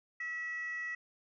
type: tone with frequency modulation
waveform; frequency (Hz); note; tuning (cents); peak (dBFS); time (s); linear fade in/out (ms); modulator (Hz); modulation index
sine; 1941; B6; -31; -35; 0.2-0.95; 5; 638; 0.32
effects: tanh soft clip ceiling -32 dBFS